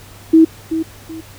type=tone with echo; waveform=sine; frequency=322.5 Hz; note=E4; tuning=38 cents flat; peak=-4 dBFS; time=0.33-0.45 s; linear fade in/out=10 ms; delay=380 ms; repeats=2; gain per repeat=-11 dB; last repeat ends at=1.21 s; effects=added 100 Hz sine -41 dBFS peak until 1.38 s + pink hiss -41 dBFS RMS until 1.38 s